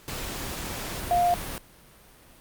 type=tone in noise; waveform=sine; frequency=703 Hz; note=F5; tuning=11 cents sharp; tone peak=-19 dBFS; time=1.11-1.34 s; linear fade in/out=0 ms; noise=pink; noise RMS=-34 dBFS; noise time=0.08-1.58 s; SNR=+12 dB; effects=pink hiss -53 dBFS RMS until 2.4 s + Opus 48 kbps